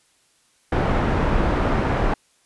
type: low-pass noise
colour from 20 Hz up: pink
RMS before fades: -20 dBFS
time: 0.72-2.14 s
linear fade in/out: 5 ms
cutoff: 1400 Hz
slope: 12 dB/octave
effects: white hiss -61 dBFS RMS until 2.45 s + resampled to 24000 Hz